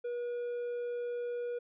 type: tone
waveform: triangle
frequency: 482.1 Hz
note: B4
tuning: 42 cents flat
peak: -32 dBFS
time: 0.04-1.59 s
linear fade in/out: 10 ms
effects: resampled to 8000 Hz